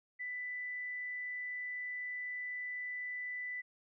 sine tone, 1988 Hz, B6, 11 cents sharp, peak -38 dBFS, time 0.19-3.62 s, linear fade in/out 20 ms, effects none

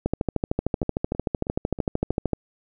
two click trains, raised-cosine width 2 ms, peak -20 / -9 dBFS, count 5 / 31, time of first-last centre 0.83-2.108 / 0.06-2.333 s, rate 3.13 / 13.2 Hz, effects none

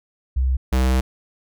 sine / square tone pair in turn, 64.7 / 64.35 Hz, C2 / C2, -19 / -28 cents, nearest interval unison, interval 9 cents, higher first, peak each -16 dBFS, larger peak neither, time 0.36-0.57 / 0.72-1.01 s, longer second, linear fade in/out 10 ms, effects none

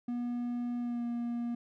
triangle tone with pitch glide, 241.7 to 237.4 Hz, B3 to A#3, -37 to +32 cents, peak -30 dBFS, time 0.08-1.55 s, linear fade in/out 5 ms, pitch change -31 cents, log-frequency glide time 0.79-1.04 s, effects none

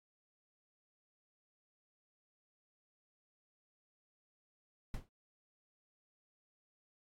brown noise with exponential decay, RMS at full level -36 dBFS, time 4.94-5.09 s, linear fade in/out 2 ms, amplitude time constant 31 ms, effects AAC 48 kbps

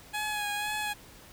15% pulse tone with vibrato, 836 Hz, G#5, 11 cents sharp, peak -24 dBFS, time 0.13-0.94 s, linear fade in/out 20 ms, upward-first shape sine, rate 2 Hz, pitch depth 28 cents each way, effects pink hiss -52 dBFS RMS until 1.32 s

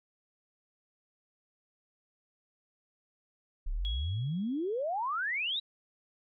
sine exponential sweep, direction up, 30.44 to 3951 Hz, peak -30 dBFS, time 3.66-5.6 s, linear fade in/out 10 ms
sine tone with exponential decay, 3322 Hz, G#7, in tune, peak -35 dBFS, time 3.85-4.82 s, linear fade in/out 0 ms, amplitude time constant 210 ms
effects none

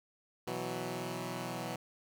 10% pulse chord, B suspended fourth, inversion none, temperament equal, 123.47 / 164.81 / 185 Hz, B2 / E3 / F#3, 0 / 0 / 0 cents, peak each -33 dBFS, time 0.47-1.76 s, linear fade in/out 5 ms, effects none

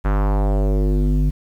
square tone with low-pass filter sweep, 50 Hz, G1, 35 cents sharp, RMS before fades -17 dBFS, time 0.04-1.31 s, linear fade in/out 20 ms, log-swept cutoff 1500 to 190 Hz, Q 2, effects 8-bit

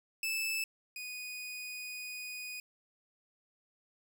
sawtooth tone pair in turn, 2627 / 2480 Hz, E7 / D#7, -7 / -6 cents, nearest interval minor second, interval 99 cents, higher first, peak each -29 / -37 dBFS, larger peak first, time 0.23-0.64 / 0.96-2.6 s, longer second, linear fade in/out 2 ms, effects none

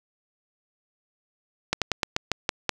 slowing click train, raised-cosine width 0.2 ms, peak -5 dBFS, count 8, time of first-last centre 1.73-2.693 s, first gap 87 ms, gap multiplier 1.15, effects none

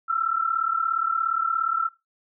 sine tone pair together, 1320.9 / 1358 Hz, E6 / F6, +3 / -49 cents, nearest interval unison, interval 48 cents, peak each -24 / -24 dBFS, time 0.08-1.89 s, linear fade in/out 20 ms, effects noise-tail reverb RT60 0.2 s tail -19 dB re dry

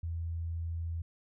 sine tone, 83.3 Hz, E2, 19 cents sharp, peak -33 dBFS, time 0.03-1.02 s, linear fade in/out 5 ms, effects none

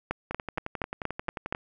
two click trains, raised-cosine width 0.5 ms, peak -18 / -13 dBFS, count 15 / 7, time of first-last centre 0.31-1.549 / 0.11-1.525 s, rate 11.3 / 4.24 Hz, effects none

